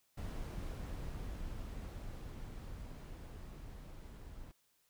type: noise with level ramp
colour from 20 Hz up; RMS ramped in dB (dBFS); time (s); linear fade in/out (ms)
brown; -41 to -51; 0.17-4.52; 10
effects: white hiss -75 dBFS RMS until 4.89 s